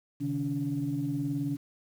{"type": "tone cluster", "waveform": "sine", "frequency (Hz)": [133.3, 152.2, 284.3], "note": ["C3", "D#3", "C#4"], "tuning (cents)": [33, -38, 44], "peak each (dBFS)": [-34, -34, -30], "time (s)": [0.2, 1.57], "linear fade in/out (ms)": 20, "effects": ["tanh soft clip ceiling -20 dBFS", "9-bit"]}